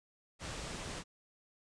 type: low-pass noise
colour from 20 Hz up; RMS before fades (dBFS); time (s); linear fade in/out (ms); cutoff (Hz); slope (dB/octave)
pink; -43; 0.39-1.04; 50; 9100; 48
effects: none